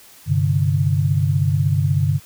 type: chord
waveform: sine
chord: G suspended fourth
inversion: none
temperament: just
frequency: 98 / 130.67 / 147 Hz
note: G2 / C3 / D3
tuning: 0 / -2 / +2 cents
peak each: -19 / -21 / -18 dBFS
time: 0.26-2.2 s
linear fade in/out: 50 ms
effects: white hiss -46 dBFS RMS until 2.25 s